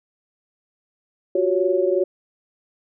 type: tone cluster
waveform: sine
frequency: 358.1 / 380.5 / 559 Hz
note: F4 / F#4 / C#5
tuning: +43 / +48 / +14 cents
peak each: -21 dBFS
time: 1.35-2.04 s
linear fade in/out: 5 ms
effects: none